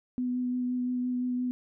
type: tone with vibrato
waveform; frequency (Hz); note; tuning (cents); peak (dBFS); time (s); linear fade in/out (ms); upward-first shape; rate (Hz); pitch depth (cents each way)
sine; 249.1; B3; +15; -27; 0.18-1.51; 0; sine; 5.8; 12
effects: none